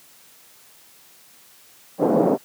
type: band-pass noise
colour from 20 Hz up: white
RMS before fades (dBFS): -18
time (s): 1.98-2.38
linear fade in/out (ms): 50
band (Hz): 180 to 630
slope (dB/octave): 24
effects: white hiss -51 dBFS RMS until 2.44 s + high-pass 100 Hz 12 dB/octave